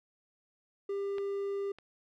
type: tone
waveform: triangle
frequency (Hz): 398.2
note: G4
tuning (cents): +27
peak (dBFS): -30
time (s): 0.89-1.72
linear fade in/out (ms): 5
type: clicks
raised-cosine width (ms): 0.3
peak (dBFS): -29 / -35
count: 2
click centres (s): 1.183 / 1.786
effects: none